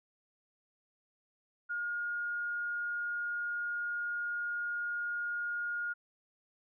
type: tone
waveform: sine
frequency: 1426 Hz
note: F6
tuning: 36 cents sharp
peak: -33 dBFS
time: 1.69-5.94 s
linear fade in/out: 20 ms
effects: none